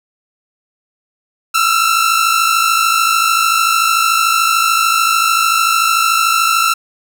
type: tone pair together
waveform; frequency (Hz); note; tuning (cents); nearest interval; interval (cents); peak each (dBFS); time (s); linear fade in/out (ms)
sawtooth; 1311.5 / 1365; E6 / F6; -9 / -40; minor second; 69; -10; 1.54-6.74; 10
effects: none